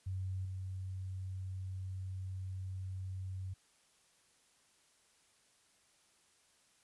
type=tone with level steps; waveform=sine; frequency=94.1 Hz; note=F#2; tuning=30 cents sharp; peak=-36 / -39 dBFS; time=0.06-3.54 s; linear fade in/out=10 ms; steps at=0.45 s; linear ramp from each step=2 ms; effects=white hiss -70 dBFS RMS until 6.83 s + resampled to 24000 Hz